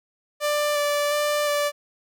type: tone with vibrato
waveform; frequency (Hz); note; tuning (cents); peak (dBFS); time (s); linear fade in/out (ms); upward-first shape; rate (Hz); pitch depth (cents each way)
sawtooth; 587.3; D5; 0; -17; 0.4-1.72; 50; square; 1.4; 12
effects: none